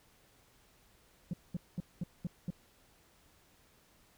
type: tone bursts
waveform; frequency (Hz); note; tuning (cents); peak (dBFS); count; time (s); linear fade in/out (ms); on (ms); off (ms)
sine; 174.61; F3; 0; -30; 6; 1.31-2.504; 2; 24; 210
effects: tanh soft clip ceiling -32 dBFS + pink hiss -66 dBFS RMS until 4.17 s